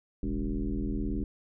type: tone with frequency modulation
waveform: sine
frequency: 127.6 Hz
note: C3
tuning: 43 cents flat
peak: -28 dBFS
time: 0.23-1.24 s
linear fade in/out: 2 ms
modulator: 79.1 Hz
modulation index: 2.6
effects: none